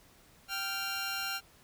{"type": "tone pair together", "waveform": "15% pulse", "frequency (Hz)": [781.2, 1392], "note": ["G5", "F6"], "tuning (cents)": [-6, -6], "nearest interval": "minor seventh", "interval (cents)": 1000, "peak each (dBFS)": [-33, -28], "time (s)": [0.48, 1.41], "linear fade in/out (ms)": 50, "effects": ["pink hiss -61 dBFS RMS until 1.63 s"]}